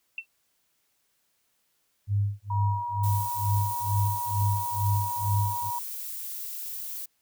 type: tone with exponential decay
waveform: sine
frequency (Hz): 2690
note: E7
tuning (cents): +34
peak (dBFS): -27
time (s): 0.18-0.26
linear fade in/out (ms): 2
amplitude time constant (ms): 16
type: tone with tremolo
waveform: sine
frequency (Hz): 101.5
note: G#2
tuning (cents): -39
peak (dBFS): -21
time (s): 2.07-5.71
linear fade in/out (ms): 50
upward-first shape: sine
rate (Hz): 2.2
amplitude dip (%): 100
type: tone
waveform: sine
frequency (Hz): 958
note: A#5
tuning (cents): +47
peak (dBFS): -29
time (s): 2.5-5.79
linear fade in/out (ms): 5
type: noise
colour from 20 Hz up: violet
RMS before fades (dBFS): -36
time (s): 3.03-7.06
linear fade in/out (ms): 10
effects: white hiss -72 dBFS RMS until 7.21 s